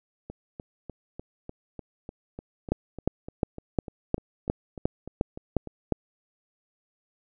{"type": "two click trains", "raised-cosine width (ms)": 2, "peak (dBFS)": [-9, -24], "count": [10, 19], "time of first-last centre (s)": [[2.72, 5.923], [0.3, 5.673]], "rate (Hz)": [2.81, 3.35], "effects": []}